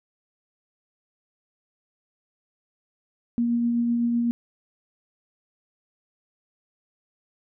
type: tone with tremolo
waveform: sine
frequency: 236.4 Hz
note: A#3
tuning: 24 cents sharp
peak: -19 dBFS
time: 3.38-4.31 s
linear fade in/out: 0 ms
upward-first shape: triangle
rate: 7.9 Hz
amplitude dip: 25%
effects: none